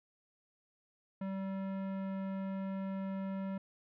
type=tone with tanh clipping; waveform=sine; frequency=192.9 Hz; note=G3; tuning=28 cents flat; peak=-38 dBFS; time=1.21-3.58 s; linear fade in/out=5 ms; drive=17 dB; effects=none